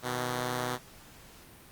5% pulse tone pair together, 124.4 / 156.73 Hz, B2 / D#3, +13 / +13 cents, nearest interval major third, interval 400 cents, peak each -20 / -28 dBFS, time 0.02-0.79 s, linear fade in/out 50 ms, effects pink hiss -53 dBFS RMS until 1.71 s + Opus 48 kbps

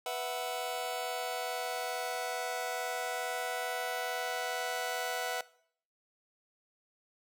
sawtooth chord, B suspended fourth, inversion none, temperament just, 493.9 / 658.5 / 740.8 Hz, B4 / E5 / F#5, 0 / -2 / +2 cents, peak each -35 / -35 / -33 dBFS, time 0.06-5.41 s, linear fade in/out 2 ms, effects noise-tail reverb RT60 0.6 s tail -20 dB re dry

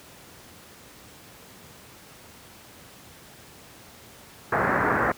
white low-pass noise, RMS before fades -23 dBFS, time 4.52-5.12 s, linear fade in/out 5 ms, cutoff 1800 Hz, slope 48 dB/octave, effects pink hiss -48 dBFS RMS until 5.17 s + high-pass 80 Hz 12 dB/octave

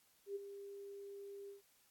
sine tone with ADSR envelope, 399.8 Hz, G4, 34 cents sharp, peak -38 dBFS, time 0.26-1.62 s, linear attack 95 ms, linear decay 22 ms, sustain -10 dB, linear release 130 ms, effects white hiss -72 dBFS RMS until 1.9 s + AAC 64 kbps

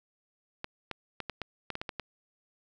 clicks, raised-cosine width 0.3 ms, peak -19 dBFS, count 10, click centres 0.644 / 0.913 / 1.203 / 1.297 / 1.417 / 1.703 / 1.754 / 1.815 / 1.892 / 1.997 s, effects none

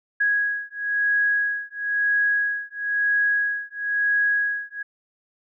sine beating tone pair, 1658 / 1659 Hz, G#6 / G#6, -3 / -2 cents, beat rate 1 Hz, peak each -23 dBFS, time 0.2-4.83 s, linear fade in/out 10 ms, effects none

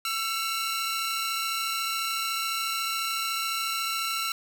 sawtooth tone cluster, 1342 / 2207 / 2826 / 3992 Hz, E6 / C#7 / F7 / B7, +31 / -8 / +20 / +18 cents, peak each -26 / -35 / -32 / -31 dBFS, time 0.05-4.32 s, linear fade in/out 2 ms, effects none

